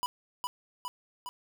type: tone with echo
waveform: square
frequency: 987.8 Hz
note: B5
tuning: in tune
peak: -29 dBFS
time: 0.03-0.06 s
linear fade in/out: 0 ms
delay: 410 ms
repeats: 3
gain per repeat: -3 dB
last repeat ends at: 1.29 s
effects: none